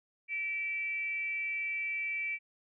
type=tone with frequency modulation; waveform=sine; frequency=2319 Hz; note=D7; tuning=22 cents flat; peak=-32 dBFS; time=0.28-2.39 s; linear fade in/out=50 ms; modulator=392 Hz; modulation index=0.3; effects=none